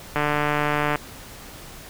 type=click train; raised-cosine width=0.5 ms; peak=-7 dBFS; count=119; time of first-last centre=0.16-0.957 s; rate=148 Hz; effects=pink hiss -41 dBFS RMS until 1.89 s